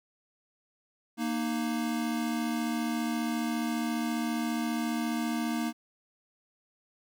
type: tone pair together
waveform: square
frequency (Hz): 233.1 / 307.8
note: A#3 / D#4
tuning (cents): 0 / -19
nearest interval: perfect fourth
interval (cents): 481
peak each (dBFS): -31 / -34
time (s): 1.17-5.73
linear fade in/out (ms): 50
effects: none